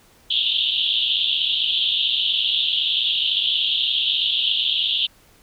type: band-pass noise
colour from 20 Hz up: white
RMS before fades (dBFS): -21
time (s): 0.3-5.07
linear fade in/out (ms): 10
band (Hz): 2900 to 3700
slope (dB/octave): 96
effects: pink hiss -54 dBFS RMS until 5.42 s